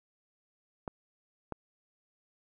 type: clicks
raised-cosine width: 1 ms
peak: -22 dBFS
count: 2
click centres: 0.878 / 1.523 s
effects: none